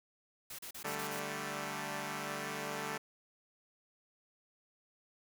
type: noise bursts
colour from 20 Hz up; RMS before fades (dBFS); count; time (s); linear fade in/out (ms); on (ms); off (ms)
white; -46; 6; 0.5-1.197; 5; 87; 35
type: chord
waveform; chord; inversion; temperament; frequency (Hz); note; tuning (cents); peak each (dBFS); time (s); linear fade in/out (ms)
5% pulse; D suspended fourth; none; equal with one note detuned; 146.83 / 194.87 / 220; D3 / G3 / A3; 0 / -10 / 0; -31; 0.84-2.98; 10
effects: none